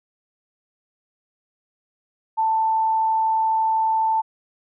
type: tone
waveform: sine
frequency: 886 Hz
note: A5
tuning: 12 cents sharp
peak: -17 dBFS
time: 2.37-4.22 s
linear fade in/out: 20 ms
effects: none